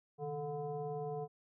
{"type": "tone with frequency modulation", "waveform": "sine", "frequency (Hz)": 440, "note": "A4", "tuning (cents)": 0, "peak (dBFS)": -37, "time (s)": [0.18, 1.28], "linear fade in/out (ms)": 50, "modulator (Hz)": 287, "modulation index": 1.1, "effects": []}